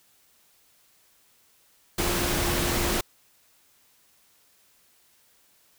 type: tone in noise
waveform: sine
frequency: 349.2 Hz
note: F4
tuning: in tune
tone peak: -32 dBFS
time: 1.98-3.01 s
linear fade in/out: 5 ms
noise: pink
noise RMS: -26 dBFS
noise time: 1.98-3.01 s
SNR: -9 dB
effects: white hiss -62 dBFS RMS until 5.78 s